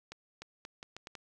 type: accelerating click train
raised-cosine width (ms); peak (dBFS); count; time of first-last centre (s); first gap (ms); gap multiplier
0.2; -27; 7; 0.12-1.152; 300; 0.77
effects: none